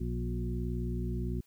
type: harmonic tone with a mistuned harmonic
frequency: 59.9 Hz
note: A#1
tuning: 48 cents sharp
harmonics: 1 / 2 / 3 / 4 / 6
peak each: -34 / -37 / -39 / -40 / -42 dBFS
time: 0-1.41 s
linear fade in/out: 10 ms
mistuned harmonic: 2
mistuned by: +21 cents
effects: white hiss -69 dBFS RMS until 1.46 s